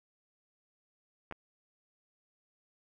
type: clicks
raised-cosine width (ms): 0.5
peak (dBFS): -26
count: 2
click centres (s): 1.312 / 1.324
effects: none